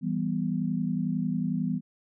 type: chord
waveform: sine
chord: E minor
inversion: none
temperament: equal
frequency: 164.81 / 196 / 246.9 Hz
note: E3 / G3 / B3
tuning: 0 / 0 / 0 cents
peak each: -30 dBFS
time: 0.01-1.81 s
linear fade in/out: 50 ms
effects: none